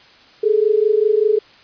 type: tone pair together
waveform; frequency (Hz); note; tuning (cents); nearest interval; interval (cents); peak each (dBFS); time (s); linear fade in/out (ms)
sine; 414.8 / 440; G#4 / A4; -2 / 0; minor second; 102; -15; 0.43-1.39; 10
effects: white hiss -47 dBFS RMS until 1.63 s + resampled to 11025 Hz